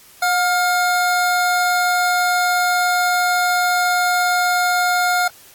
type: tone pair together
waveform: square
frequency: 720.8 / 1407 Hz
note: F#5 / F6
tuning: -45 / +12 cents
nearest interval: octave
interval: 1157 cents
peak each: -18 / -19 dBFS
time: 0.22-5.28 s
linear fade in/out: 5 ms
effects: white hiss -46 dBFS RMS until 5.54 s + AAC 64 kbps